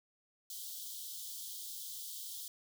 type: high-pass noise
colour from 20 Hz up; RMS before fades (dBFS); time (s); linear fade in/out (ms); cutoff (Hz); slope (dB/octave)
white; -45; 0.5-2.48; 2; 3100; 96
effects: none